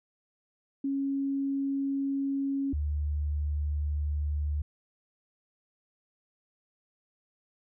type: tone pair in turn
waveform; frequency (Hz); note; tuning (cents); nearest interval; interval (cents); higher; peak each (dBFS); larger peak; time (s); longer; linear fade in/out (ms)
sine; 275.3 / 73.98; C#4 / D2; -12 / +13; octave + major seventh; 2275; first; -27; neither; 0.84-2.73 / 2.73-4.62; neither; 5
effects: none